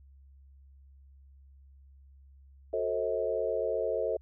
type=chord; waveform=sine; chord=F# diminished seventh; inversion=none; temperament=just; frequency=370 / 444 / 532.8 / 639.4 Hz; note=F#4 / A4 / C5 / Eb5; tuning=0 / +16 / +31 / +47 cents; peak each=-38 / -32 / -33 / -33 dBFS; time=2.73-4.17 s; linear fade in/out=5 ms; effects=added 68 Hz sine -53 dBFS peak until 4.21 s